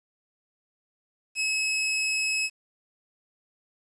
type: tone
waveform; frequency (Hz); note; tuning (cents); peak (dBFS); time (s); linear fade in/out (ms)
sawtooth; 2573; E7; -43; -21; 1.35-2.5; 50
effects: resampled to 24000 Hz + 9-bit